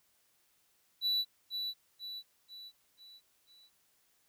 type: tone with echo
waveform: triangle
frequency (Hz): 3951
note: B7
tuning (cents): 0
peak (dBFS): -27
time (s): 1.01-1.25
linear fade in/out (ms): 50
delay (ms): 490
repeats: 5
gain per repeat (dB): -6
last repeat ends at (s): 3.7
effects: white hiss -72 dBFS RMS until 4.28 s